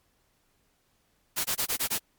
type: noise bursts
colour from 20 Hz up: white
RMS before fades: -28 dBFS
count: 6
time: 1.36-1.987 s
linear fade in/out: 20 ms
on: 87 ms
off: 21 ms
effects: pink hiss -70 dBFS RMS until 2.18 s + MP3 96 kbps